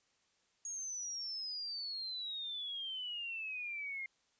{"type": "exponential sweep", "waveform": "sine", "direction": "down", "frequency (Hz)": [6645, 2117], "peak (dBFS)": -39, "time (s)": [0.65, 4.06], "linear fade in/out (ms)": 2, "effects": ["white hiss -75 dBFS RMS until 4.39 s", "resampled to 16000 Hz"]}